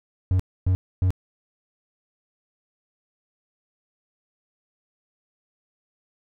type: tone bursts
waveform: triangle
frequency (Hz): 92.5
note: F#2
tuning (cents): 0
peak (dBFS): -15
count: 3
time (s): 0.31-1.105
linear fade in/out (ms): 0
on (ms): 85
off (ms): 270
effects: none